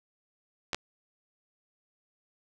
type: clicks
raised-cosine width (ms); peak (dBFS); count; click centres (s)
0.2; -13; 2; 0.732 / 0.746
effects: none